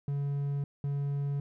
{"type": "tone pair in turn", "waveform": "triangle", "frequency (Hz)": [141.6, 141.6], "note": ["C#3", "C#3"], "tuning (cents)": [37, 37], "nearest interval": "unison", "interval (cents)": 0, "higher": "neither", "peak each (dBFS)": -27, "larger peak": "neither", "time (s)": [[0.08, 0.64], [0.84, 1.4]], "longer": "neither", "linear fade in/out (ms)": 2, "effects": []}